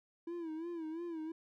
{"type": "tone with vibrato", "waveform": "triangle", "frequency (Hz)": 329.6, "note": "E4", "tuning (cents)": 0, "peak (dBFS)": -37, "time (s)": [0.27, 1.32], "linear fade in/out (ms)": 5, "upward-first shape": "sine", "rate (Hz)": 2.9, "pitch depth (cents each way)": 94, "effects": []}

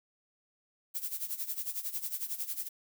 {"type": "noise with tremolo", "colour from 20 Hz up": "violet", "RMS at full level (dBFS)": -34, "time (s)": [0.94, 2.69], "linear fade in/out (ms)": 20, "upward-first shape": "sine", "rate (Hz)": 11, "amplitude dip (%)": 80, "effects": []}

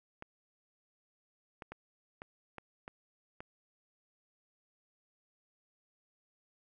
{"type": "clicks", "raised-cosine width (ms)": 0.5, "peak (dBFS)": -29, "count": 7, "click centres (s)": [0.224, 1.622, 1.72, 2.219, 2.583, 2.879, 3.405], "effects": []}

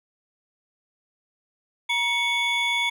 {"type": "tone cluster", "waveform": "triangle", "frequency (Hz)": [947, 2223, 3443], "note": ["A#5", "C#7", "A7"], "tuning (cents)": [27, 4, -38], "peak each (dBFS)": [-27, -22, -25], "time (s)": [1.89, 2.9], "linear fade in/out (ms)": 10, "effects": []}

